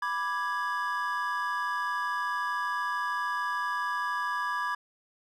triangle chord, G# diminished, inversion first, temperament equal, 987.8 / 1174.7 / 1661.2 Hz, B5 / D6 / G#6, 0 / 0 / 0 cents, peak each -31 dBFS, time 0.02-4.75 s, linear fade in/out 5 ms, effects none

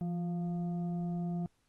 sine tone with frequency modulation, 171.7 Hz, F3, 29 cents flat, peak -32 dBFS, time 0.01-1.46 s, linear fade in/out 0 ms, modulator 527 Hz, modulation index 0.37, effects pink hiss -75 dBFS RMS until 1.68 s + Opus 32 kbps

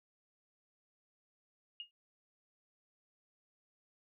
sine tone with exponential decay, 2853 Hz, F7, 36 cents sharp, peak -38 dBFS, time 1.8-1.91 s, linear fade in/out 1 ms, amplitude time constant 22 ms, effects none

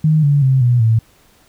sine tone with pitch steps, 155.56 / 143.48 / 132.33 / 122.05 / 112.57 Hz, D#3 / D3 / C3 / B2 / A2, 0 / -40 / +20 / -20 / +40 cents, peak -9 dBFS, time 0.04-0.99 s, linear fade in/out 5 ms, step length 190 ms, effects pink hiss -52 dBFS RMS until 1.48 s

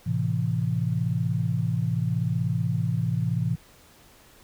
sine chord, A minor, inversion none, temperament equal with one note detuned, 110 / 130.81 / 166.44 Hz, A2 / C3 / E3, 0 / 0 / +17 cents, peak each -27 dBFS, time 0.06-3.56 s, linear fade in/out 10 ms, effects pink hiss -54 dBFS RMS until 4.43 s

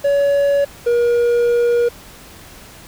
triangle tone pair in turn, 565 / 476.5 Hz, C#5 / A#4, +33 / +38 cents, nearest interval minor third, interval 295 cents, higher first, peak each -10 / -10 dBFS, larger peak neither, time 0.04-0.65 / 0.86-1.89 s, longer second, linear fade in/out 10 ms, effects pink hiss -40 dBFS RMS until 2.87 s

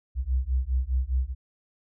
sine beating tone pair, 61.74 / 66.64 Hz, B1 / C2, 0 / +32 cents, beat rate 4.9 Hz, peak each -26 dBFS, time 0.15-1.35 s, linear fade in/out 50 ms, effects none

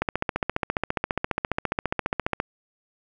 click train, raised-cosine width 0.5 ms, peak -8 dBFS, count 36, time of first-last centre 0.02-2.401 s, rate 14.7 Hz, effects none

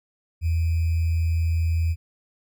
sine tone with sample-and-hold, 82.5 Hz, E2, 2 cents sharp, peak -19 dBFS, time 0.41-1.96 s, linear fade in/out 50 ms, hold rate 2450 Hz, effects none

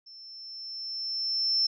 sine tone with level ramp, 5340 Hz, E8, 22 cents sharp, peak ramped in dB -46 to -21 dBFS, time 0.06-1.67 s, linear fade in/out 10 ms, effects none

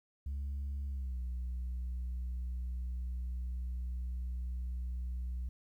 sine tone with pitch glide, 69.3 to 61.74 Hz, C#2 to B1, 0 to 0 cents, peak -33 dBFS, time 0.26-5.49 s, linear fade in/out 5 ms, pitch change -200 cents, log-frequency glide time 0.86-1.19 s, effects tanh soft clip ceiling -34 dBFS + 12-bit

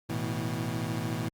25% pulse chord, A suspended second, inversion none, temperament equal with one note detuned, 110 / 123.47 / 161.98 Hz, A2 / B2 / E3, 0 / 0 / -30 cents, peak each -31 dBFS, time 0.09-1.29 s, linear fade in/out 10 ms, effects Opus 48 kbps

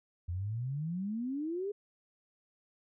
sine exponential sweep, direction up, 83.6 to 420 Hz, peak -33 dBFS, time 0.28-1.72 s, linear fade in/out 10 ms, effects none

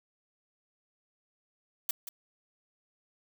blue noise with echo, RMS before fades -30 dBFS, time 1.89-1.91 s, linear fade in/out 2 ms, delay 180 ms, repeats 1, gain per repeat -11 dB, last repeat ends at 2.09 s, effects none

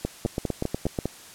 two click trains, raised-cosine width 2 ms, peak -12 / -12 dBFS, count 7 / 6, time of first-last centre 0.26-0.988 / 0.05-1.056 s, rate 8.24 / 4.97 Hz, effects white hiss -46 dBFS RMS until 1.34 s + low-pass 11000 Hz 12 dB/octave

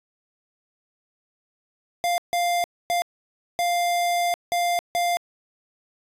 square tone bursts at uneven times, 698.5 Hz, F5, in tune, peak -21 dBFS, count 6, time 2.04-2.18 / 2.33-2.64 / 2.9-3.02 / 3.59-4.34 / 4.52-4.79 / 4.95-5.17 s, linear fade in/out 0 ms, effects resampled to 32000 Hz

